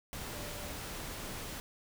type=tone in noise; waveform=sine; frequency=587.3 Hz; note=D5; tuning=in tune; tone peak=-48 dBFS; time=0.34-0.71 s; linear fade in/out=0 ms; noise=pink; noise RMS=-42 dBFS; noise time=0.13-1.6 s; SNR=-9 dB; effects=none